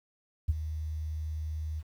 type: tone with ADSR envelope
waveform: sine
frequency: 77.78 Hz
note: D#2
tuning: in tune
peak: -19 dBFS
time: 0.48-1.83 s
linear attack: 16 ms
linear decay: 27 ms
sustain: -13 dB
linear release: 43 ms
effects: tanh soft clip ceiling -17 dBFS + 10-bit